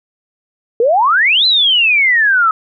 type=exponential two-way sweep; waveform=sine; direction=up then down; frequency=442 to 4120 to 1270 Hz; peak=-8 dBFS; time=0.8-2.51 s; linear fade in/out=2 ms; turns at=1.46 s; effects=none